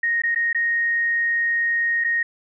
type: tone with dropouts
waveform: sine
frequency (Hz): 1864.7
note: A#6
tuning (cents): 0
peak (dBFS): -18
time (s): 0.03-2.23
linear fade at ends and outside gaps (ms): 5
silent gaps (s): 0.22-0.235 / 0.348-0.358 / 0.53-0.547 / 2.04-2.045
effects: none